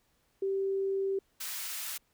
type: tone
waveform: sine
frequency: 389.1 Hz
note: G4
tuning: 13 cents flat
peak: -28 dBFS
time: 0.42-1.19 s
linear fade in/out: 5 ms
type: high-pass noise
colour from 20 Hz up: white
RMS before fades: -38 dBFS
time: 1.4-1.98 s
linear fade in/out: 10 ms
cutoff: 1200 Hz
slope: 12 dB/octave
effects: pink hiss -72 dBFS RMS until 2.13 s

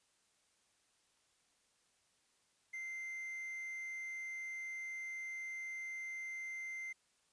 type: tone with quantisation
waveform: triangle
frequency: 2084 Hz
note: C7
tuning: 7 cents flat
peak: -40 dBFS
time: 2.73-6.93 s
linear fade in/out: 10 ms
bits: 11
effects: white hiss -75 dBFS RMS until 7.32 s + resampled to 22050 Hz

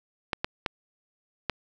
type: clicks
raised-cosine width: 0.3 ms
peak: -10 dBFS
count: 4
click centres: 0.332 / 0.445 / 0.662 / 1.497 s
effects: none

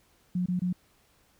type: tone bursts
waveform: sine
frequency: 180.1 Hz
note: F#3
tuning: 46 cents flat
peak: -25 dBFS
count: 3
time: 0.35-0.728 s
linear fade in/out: 5 ms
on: 110 ms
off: 24 ms
effects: pink hiss -65 dBFS RMS until 1.39 s

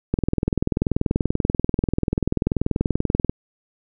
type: click train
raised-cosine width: 3 ms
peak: -6 dBFS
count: 66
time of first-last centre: 0.14-3.295 s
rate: 20.6 Hz
effects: none

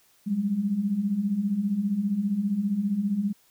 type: beating tone pair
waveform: sine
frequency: 190 / 205 Hz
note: F#3 / G#3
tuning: +46 / -22 cents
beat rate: 15 Hz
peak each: -30 / -24 dBFS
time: 0.26-3.33 s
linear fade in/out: 20 ms
effects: white hiss -62 dBFS RMS until 3.5 s

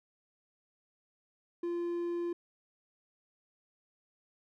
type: tone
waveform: triangle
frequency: 345.3 Hz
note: F4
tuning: 20 cents flat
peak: -30 dBFS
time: 1.63-2.33 s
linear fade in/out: 5 ms
effects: none

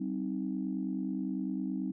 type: chord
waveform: sine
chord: C minor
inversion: second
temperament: equal with one note detuned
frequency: 192.85 / 261.6 / 311.1 Hz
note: G3 / C4 / Eb4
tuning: -28 / 0 / 0 cents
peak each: -35 / -35 / -37 dBFS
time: 0-1.92 s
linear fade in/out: 10 ms
effects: tanh soft clip ceiling -22 dBFS

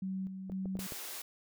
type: tone with tremolo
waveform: sine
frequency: 189.8 Hz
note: F#3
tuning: 44 cents sharp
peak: -34 dBFS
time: 0.02-0.87 s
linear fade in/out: 5 ms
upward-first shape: square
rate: 2 Hz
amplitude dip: 50%
type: clicks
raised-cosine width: 2 ms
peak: -30 dBFS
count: 5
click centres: 0.498 / 0.657 / 0.754 / 0.791 / 0.922 s
type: high-pass noise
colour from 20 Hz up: white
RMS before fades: -43 dBFS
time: 0.79-1.22 s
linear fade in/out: 5 ms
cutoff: 270 Hz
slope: 48 dB/octave
effects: none

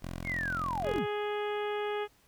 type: tone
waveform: 10% pulse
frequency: 43.65 Hz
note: F1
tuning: in tune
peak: -29 dBFS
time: 0.02-1 s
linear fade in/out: 10 ms
type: linear sweep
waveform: sine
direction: down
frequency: 2223 to 65.41 Hz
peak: -31 dBFS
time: 0.24-1.07 s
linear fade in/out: 50 ms
type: harmonic tone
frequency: 416.1 Hz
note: G#4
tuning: 3 cents sharp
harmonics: 1 / 2 / 3 / 4 / 5 / 6 / 7 / 8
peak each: -32 / -38 / -42 / -44 / -46 / -48 / -49 / -50 dBFS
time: 0.83-2.08 s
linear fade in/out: 50 ms
effects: pink hiss -65 dBFS RMS until 2.27 s

